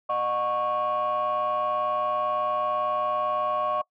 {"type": "tone cluster", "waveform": "sine", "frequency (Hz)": [610, 728, 1105], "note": ["D#5", "F#5", "C#6"], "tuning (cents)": [-34, -28, -6], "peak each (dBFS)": [-27, -30, -24], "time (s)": [0.09, 3.82], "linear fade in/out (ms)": 10, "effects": ["noise-tail reverb RT60 0.1 s tail -22 dB re dry", "tanh soft clip ceiling -19 dBFS"]}